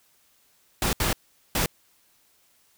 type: noise bursts at uneven times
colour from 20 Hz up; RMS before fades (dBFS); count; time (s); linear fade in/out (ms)
pink; -24; 3; 0.82-0.93 / 1-1.13 / 1.55-1.66; 2
effects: white hiss -63 dBFS RMS until 2.77 s